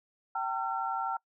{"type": "tone cluster", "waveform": "sine", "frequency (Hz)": [775, 907, 1357], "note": ["G5", "A#5", "E6"], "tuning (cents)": [-20, -48, 50], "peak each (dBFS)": [-34, -34, -34], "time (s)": [0.35, 1.17], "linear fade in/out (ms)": 5, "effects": ["noise-tail reverb RT60 0.1 s tail -24 dB re dry"]}